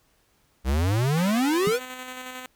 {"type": "exponential sweep", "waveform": "square", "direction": "up", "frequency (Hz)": [61, 523.3], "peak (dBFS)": -21, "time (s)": [0.64, 1.8], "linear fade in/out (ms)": 50}
{"type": "tone with tremolo", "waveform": "5% pulse", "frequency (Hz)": 254.7, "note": "C4", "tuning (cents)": -46, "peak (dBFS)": -23, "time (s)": [1.17, 2.46], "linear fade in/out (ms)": 2, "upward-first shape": "square", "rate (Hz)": 11, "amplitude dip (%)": 30}
{"type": "tone with exponential decay", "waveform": "sine", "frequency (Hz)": 174.61, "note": "F3", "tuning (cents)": 0, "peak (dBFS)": -20, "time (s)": [1.67, 1.75], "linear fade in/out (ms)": 2, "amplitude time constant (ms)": 16}
{"effects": ["pink hiss -65 dBFS RMS until 2.55 s"]}